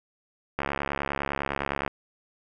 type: click train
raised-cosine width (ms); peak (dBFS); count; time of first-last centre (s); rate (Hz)
0.5; -12; 91; 0.59-1.878; 69.9
effects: none